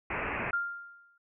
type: low-pass noise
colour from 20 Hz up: white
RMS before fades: -34 dBFS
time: 0.1-0.51 s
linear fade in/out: 5 ms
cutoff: 2600 Hz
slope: 96 dB/octave
type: tone with exponential decay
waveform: sine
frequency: 1396.9 Hz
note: F6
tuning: in tune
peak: -25 dBFS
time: 0.53-1.18 s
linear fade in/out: 5 ms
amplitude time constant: 140 ms
effects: none